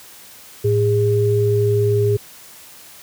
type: tone pair together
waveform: sine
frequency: 110 / 409.1 Hz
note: A2 / G#4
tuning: 0 / -26 cents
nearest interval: octave + major seventh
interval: 2274 cents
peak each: -16 dBFS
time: 0.64-2.17 s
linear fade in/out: 10 ms
effects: white hiss -42 dBFS RMS until 3.02 s + high-pass 60 Hz 12 dB/octave